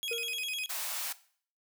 40% pulse tone with vibrato, 2886 Hz, F#7, 44 cents flat, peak -32 dBFS, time 0.03-0.66 s, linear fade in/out 0 ms, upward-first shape square, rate 9.9 Hz, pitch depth 240 cents each way
triangle tone with exponential decay, 466.2 Hz, A#4, in tune, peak -30 dBFS, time 0.11-0.48 s, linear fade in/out 5 ms, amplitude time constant 79 ms
white high-pass noise, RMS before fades -36 dBFS, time 0.69-1.13 s, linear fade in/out 10 ms, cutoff 590 Hz, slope 48 dB/octave
effects noise-tail reverb RT60 0.5 s tail -17 dB re dry

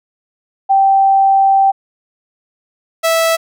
sine / sawtooth tone pair in turn, 780 / 655.9 Hz, G5 / E5, -9 / -9 cents, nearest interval minor third, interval 300 cents, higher first, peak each -7 dBFS, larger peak neither, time 0.69-1.72 / 3.03-3.37 s, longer first, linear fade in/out 20 ms, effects none

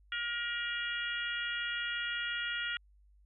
harmonic tone, 474.3 Hz, A#4, 30 cents sharp, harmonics 3 / 4 / 5 / 6 / 7, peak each -37 / -39 / -45 / -40 / -42 dBFS, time 0.12-2.77 s, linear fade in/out 2 ms, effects added 50 Hz sine -60 dBFS peak until 3.25 s

